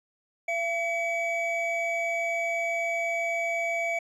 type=tone pair together; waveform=triangle; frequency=677 / 2277 Hz; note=E5 / C#7; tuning=+46 / +46 cents; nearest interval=octave + major sixth; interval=2100 cents; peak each=-27 dBFS; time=0.48-3.99 s; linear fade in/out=5 ms; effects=resampled to 24000 Hz